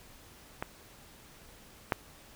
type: clicks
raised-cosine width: 0.5 ms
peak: -18 / -11 dBFS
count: 2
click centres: 0.625 / 1.922 s
effects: pink hiss -55 dBFS RMS until 2.35 s